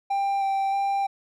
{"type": "tone with vibrato", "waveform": "triangle", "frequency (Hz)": 787, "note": "G5", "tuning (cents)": 7, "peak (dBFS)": -20, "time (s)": [0.1, 1.07], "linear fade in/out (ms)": 10, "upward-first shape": "square", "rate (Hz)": 1.6, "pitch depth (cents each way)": 11, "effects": []}